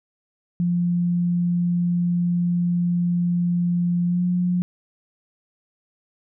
sine tone with pitch glide, 174.61 to 178.38 Hz, F3 to F3, 0 to +37 cents, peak -18 dBFS, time 0.6-4.62 s, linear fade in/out 0 ms, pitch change +37 cents, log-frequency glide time 4.06-4.23 s, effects none

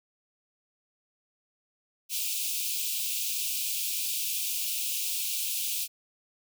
white high-pass noise, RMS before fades -31 dBFS, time 2.09-5.88 s, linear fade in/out 50 ms, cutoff 2400 Hz, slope 96 dB/octave, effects none

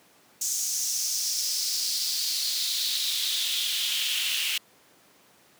pink noise with high-pass filter sweep, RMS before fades -28 dBFS, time 0.41-4.58 s, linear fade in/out 5 ms, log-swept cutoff 6500 to 2800 Hz, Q 3.9, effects pink hiss -58 dBFS RMS until 5.59 s + high-pass 200 Hz 12 dB/octave

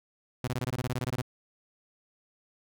sawtooth tone bursts, 125.6 Hz, B2, 30 cents sharp, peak -25 dBFS, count 14, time 0.44-1.217 s, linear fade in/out 2 ms, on 36 ms, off 21 ms, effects none

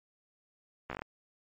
slowing click train, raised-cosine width 0.5 ms, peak -22 dBFS, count 7, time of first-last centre 0.9-1.019 s, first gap 14 ms, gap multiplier 1.14, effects MP3 48 kbps

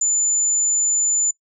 sine tone, 7040 Hz, A8, in tune, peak -16 dBFS, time 0.01-1.31 s, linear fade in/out 5 ms, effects noise-tail reverb RT60 0.1 s tail -20 dB re dry

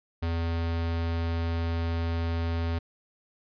square tone, 83.5 Hz, E2, 23 cents sharp, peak -27 dBFS, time 0.22-2.79 s, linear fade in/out 10 ms, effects resampled to 11025 Hz

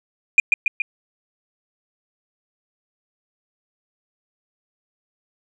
sine tone with echo, 2432 Hz, D#7, 40 cents flat, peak -6 dBFS, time 0.38-0.4 s, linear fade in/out 2 ms, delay 140 ms, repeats 3, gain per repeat -4 dB, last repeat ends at 0.82 s, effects tanh soft clip ceiling -5 dBFS

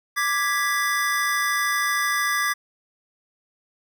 square chord, G# diminished, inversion second, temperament equal, 1174.7 / 1661.2 / 1975.5 Hz, D6 / G#6 / B6, 0 / 0 / 0 cents, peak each -26 dBFS, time 0.16-2.54 s, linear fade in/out 20 ms, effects none

